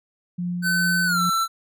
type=tone with tremolo; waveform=sine; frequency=176.7 Hz; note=F3; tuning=21 cents sharp; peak=-23 dBFS; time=0.38-1.3 s; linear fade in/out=10 ms; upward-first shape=triangle; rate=2.5 Hz; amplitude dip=30%
type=tone with pitch glide; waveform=square; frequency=1519 to 1337.7 Hz; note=F#6 to E6; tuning=+45 to +25 cents; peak=-20 dBFS; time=0.62-1.48 s; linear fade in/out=50 ms; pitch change=-220 cents; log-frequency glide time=1.05-1.2 s
effects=none